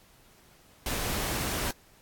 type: noise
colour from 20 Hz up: pink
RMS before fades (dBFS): -31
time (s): 0.86-1.71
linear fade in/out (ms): 2
effects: pink hiss -59 dBFS RMS until 2.01 s + AAC 64 kbps